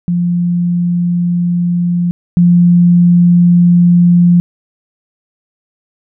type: tone pair in turn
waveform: sine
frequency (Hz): 174.61 / 174.61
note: F3 / F3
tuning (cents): 0 / 0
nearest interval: unison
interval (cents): 0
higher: neither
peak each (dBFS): -10 / -4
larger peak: second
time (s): 0.08-2.11 / 2.37-4.4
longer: neither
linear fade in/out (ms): 0
effects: none